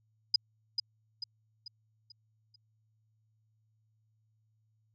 sine tone with echo, 4978 Hz, D#8, in tune, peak -20 dBFS, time 0.34-0.36 s, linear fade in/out 5 ms, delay 440 ms, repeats 5, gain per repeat -7 dB, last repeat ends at 2.56 s, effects added 109 Hz sine -70 dBFS peak until 4.94 s

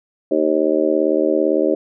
harmonic tone, 77.78 Hz, D#2, in tune, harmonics 3 / 4 / 5 / 6 / 7 / 8, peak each -28 / -19 / -19 / -28 / -19 / -23 dBFS, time 0.31-1.75 s, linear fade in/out 5 ms, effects none

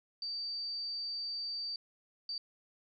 sine tone bursts at uneven times, 4630 Hz, D8, 25 cents flat, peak -36 dBFS, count 2, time 0.22-1.76 / 2.29-2.38 s, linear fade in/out 2 ms, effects none

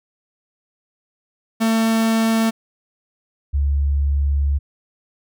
45% pulse / sine tone pair in turn, 224.4 / 70.68 Hz, A3 / C#2, +34 / +34 cents, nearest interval octave + minor sixth, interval 2000 cents, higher first, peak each -15 dBFS, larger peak neither, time 1.6-2.51 / 3.53-4.59 s, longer second, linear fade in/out 20 ms, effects none

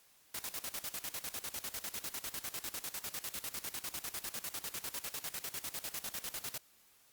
white noise with tremolo, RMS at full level -40 dBFS, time 0.34-6.58 s, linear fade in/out 5 ms, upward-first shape square, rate 10 Hz, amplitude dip 80%, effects white hiss -66 dBFS RMS until 7.12 s + Opus 48 kbps

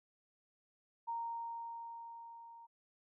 sine tone with level ramp, 928 Hz, A#5, 8 cents flat, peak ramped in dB -36 to -53 dBFS, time 1.07-2.67 s, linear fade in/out 20 ms, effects none

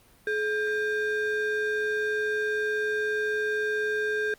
triangle ring-modulated tone, 1010 Hz, B5, 39 cents sharp, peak -20 dBFS, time 0.27-4.34 s, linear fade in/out 2 ms, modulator 584 Hz, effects pink hiss -58 dBFS RMS until 4.38 s + Opus 32 kbps

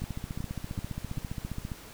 two click trains, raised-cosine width 5 ms, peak -22 / -22 dBFS, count 26 / 4, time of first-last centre 0.04-1.718 / 0.02-1.174 s, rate 14.9 / 2.6 Hz, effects pink hiss -48 dBFS RMS until 1.93 s

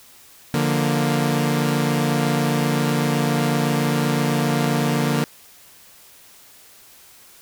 sawtooth chord, Bb major, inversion first, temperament equal, 146.83 / 174.61 / 233.1 Hz, D3 / F3 / Bb3, 0 / 0 / 0 cents, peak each -17 / -22 / -18 dBFS, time 0.54-5.24 s, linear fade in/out 0 ms, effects white hiss -48 dBFS RMS until 7.41 s

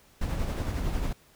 brown noise with tremolo, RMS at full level -28 dBFS, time 0.21-1.13 s, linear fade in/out 5 ms, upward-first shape sine, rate 11 Hz, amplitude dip 35%, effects pink hiss -59 dBFS RMS until 1.35 s

